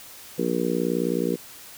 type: harmonic tone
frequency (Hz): 59.4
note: A#1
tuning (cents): +33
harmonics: 3 / 4 / 5 / 6 / 7 / 8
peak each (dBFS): -29 / -29 / -29 / -29 / -29 / -29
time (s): 0.38-1.36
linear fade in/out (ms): 10
effects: white hiss -44 dBFS RMS until 1.77 s